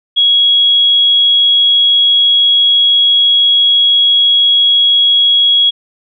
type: tone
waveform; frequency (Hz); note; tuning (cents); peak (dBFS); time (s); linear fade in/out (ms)
sine; 3322; G#7; 0; -6; 0.16-5.71; 20
effects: none